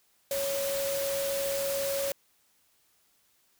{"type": "tone in noise", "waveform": "sine", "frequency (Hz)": 554.4, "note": "C#5", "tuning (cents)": 0, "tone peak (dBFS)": -29, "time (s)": [0.31, 2.12], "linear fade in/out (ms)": 2, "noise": "white", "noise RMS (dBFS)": -35, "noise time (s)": [0.31, 2.12], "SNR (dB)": 3, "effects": ["white hiss -68 dBFS RMS until 3.59 s"]}